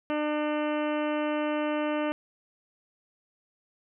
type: harmonic tone with a mistuned harmonic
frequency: 300 Hz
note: D4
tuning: 37 cents sharp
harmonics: 1 / 2 / 3 / 4 / 5 / 6 / 7 / 8 / 9 / 10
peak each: -29 / -30 / -37 / -38 / -41 / -44 / -45 / -46 / -43 / -46 dBFS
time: 0.1-2.12 s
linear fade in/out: 0 ms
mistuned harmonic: 8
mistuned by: -24 cents
effects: none